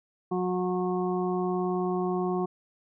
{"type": "harmonic tone", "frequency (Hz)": 181.9, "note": "F#3", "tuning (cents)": -29, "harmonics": [1, 2, 4, 5, 6], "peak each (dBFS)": [-30, -28, -34, -42, -37], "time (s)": [0.31, 2.46], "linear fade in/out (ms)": 10, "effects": []}